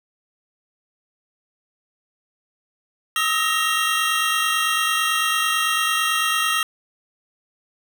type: tone cluster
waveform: square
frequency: 1255 / 1304 / 1876 / 2755 / 3219 Hz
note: D#6 / E6 / A#6 / F7 / G7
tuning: +15 / -19 / +11 / -24 / +45 cents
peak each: -26 dBFS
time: 3.16-6.63 s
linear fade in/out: 2 ms
effects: none